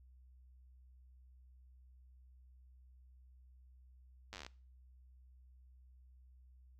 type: slowing click train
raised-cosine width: 0.2 ms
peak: -30 dBFS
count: 12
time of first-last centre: 4.33-4.465 s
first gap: 9 ms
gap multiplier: 1.06
effects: noise-tail reverb RT60 0.4 s tail -22 dB re dry + added 63 Hz sine -59 dBFS peak until 6.79 s